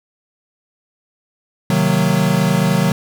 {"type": "chord", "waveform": "square", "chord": "C half-diminished seventh", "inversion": "none", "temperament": "equal with one note detuned", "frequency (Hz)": [130.81, 155.56, 185, 229.5], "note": ["C3", "Eb3", "Gb3", "Bb3"], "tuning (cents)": [0, 0, 0, -27], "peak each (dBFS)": [-22, -18, -17, -23], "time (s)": [1.7, 2.92], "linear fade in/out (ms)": 2, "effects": []}